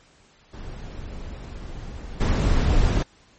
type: noise with level steps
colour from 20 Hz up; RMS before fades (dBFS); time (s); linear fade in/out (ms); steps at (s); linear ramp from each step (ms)
brown; -35 / -19; 0.53-3.03; 5; 2.2; 10
effects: pink hiss -56 dBFS RMS until 3.38 s + MP3 32 kbps